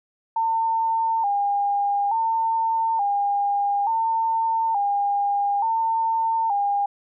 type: tone with vibrato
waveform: sine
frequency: 854 Hz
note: G#5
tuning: 48 cents sharp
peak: -19 dBFS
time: 0.36-6.86 s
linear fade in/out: 5 ms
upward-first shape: square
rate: 0.57 Hz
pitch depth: 96 cents each way
effects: none